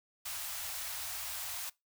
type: band-stop noise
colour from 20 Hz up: white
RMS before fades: -40 dBFS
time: 0.25-1.7 s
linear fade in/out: 10 ms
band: 110 to 620 Hz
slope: 48 dB/octave
effects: noise-tail reverb RT60 0.2 s tail -22 dB re dry